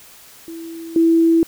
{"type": "tone with level steps", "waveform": "sine", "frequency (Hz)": 330, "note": "E4", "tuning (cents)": 2, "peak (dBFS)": [-29, -10], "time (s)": [0.48, 1.43], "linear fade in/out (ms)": 0, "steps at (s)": 0.96, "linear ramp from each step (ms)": 2, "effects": ["white hiss -44 dBFS RMS until 1.47 s"]}